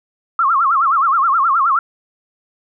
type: tone with vibrato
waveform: sine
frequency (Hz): 1214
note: D#6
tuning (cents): -43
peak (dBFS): -11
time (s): 0.39-1.79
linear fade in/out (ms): 2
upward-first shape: sine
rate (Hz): 9.5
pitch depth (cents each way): 230
effects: none